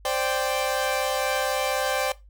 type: chord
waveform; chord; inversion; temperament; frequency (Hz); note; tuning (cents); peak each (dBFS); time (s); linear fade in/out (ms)
sawtooth; C suspended second; none; equal; 523.3 / 587.3 / 784; C5 / D5 / G5; 0 / 0 / 0; -24; 0.05-2.12; 2
effects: noise-tail reverb RT60 0.2 s tail -17 dB re dry + added 50 Hz sine -47 dBFS peak until 2.29 s